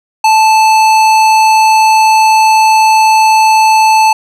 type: tone with hard clipping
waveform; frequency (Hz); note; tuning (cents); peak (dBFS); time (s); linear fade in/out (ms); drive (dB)
sine; 876; A5; -8; -6; 0.24-4.13; 5; 16
effects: none